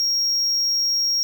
triangle tone, 5588 Hz, F8, in tune, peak -17 dBFS, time 0-1.23 s, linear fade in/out 0 ms, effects none

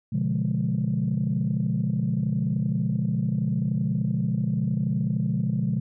sine chord, B diminished seventh, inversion none, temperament equal with one note detuned, 123.47 / 144.31 / 174.61 / 207.7 Hz, B2 / D3 / F3 / Ab3, 0 / -30 / 0 / 0 cents, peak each -27 dBFS, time 0.12-5.8 s, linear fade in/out 10 ms, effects tanh soft clip ceiling -15 dBFS

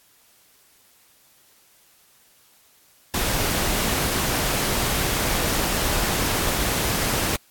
pink noise, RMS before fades -23 dBFS, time 3.14-7.36 s, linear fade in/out 2 ms, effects white hiss -57 dBFS RMS until 7.5 s + AAC 64 kbps

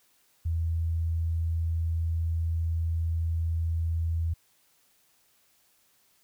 sine tone, 82.41 Hz, E2, in tune, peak -25 dBFS, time 0.45-4.34 s, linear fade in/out 10 ms, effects white hiss -66 dBFS RMS until 6.23 s

